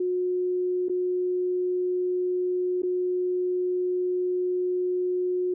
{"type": "tone with dropouts", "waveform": "sine", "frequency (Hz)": 362.4, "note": "F#4", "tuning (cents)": -36, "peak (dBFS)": -23, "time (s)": [0, 5.54], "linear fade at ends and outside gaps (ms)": 5, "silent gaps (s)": [[0.885, 0.895], [2.821, 2.832]], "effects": []}